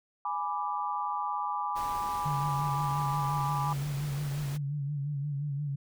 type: chord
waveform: sine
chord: G# diminished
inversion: none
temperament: equal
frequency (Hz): 830.6 / 987.8 / 1174.7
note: G#5 / B5 / D6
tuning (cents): 0 / 0 / 0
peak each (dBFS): -34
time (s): 0.25-3.73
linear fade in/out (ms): 2
type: noise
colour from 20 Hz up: pink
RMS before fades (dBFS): -44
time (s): 1.75-4.58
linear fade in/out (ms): 20
type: tone with vibrato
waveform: sine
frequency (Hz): 143.4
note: D3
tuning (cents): -41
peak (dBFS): -30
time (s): 2.25-5.76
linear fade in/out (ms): 10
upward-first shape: sine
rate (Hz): 5.7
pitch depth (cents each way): 63
effects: none